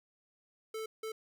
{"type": "tone bursts at uneven times", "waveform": "square", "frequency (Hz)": 440, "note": "A4", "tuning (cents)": 0, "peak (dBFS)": -38, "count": 2, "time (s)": [[0.74, 0.86], [1.03, 1.12]], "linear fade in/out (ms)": 5, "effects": []}